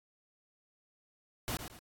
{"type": "noise with echo", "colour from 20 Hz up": "pink", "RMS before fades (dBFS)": -36, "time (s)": [1.48, 1.57], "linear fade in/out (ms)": 0, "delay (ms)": 110, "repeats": 2, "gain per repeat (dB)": -9, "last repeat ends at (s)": 1.79, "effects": ["AAC 64 kbps"]}